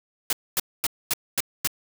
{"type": "noise bursts", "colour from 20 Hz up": "white", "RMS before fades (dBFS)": -23, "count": 6, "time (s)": [0.3, 1.674], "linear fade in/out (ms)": 2, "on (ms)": 29, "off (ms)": 240, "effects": []}